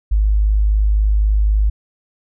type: tone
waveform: sine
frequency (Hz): 51.91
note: G#1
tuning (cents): 0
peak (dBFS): -11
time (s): 0.11-1.7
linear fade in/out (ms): 10
effects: none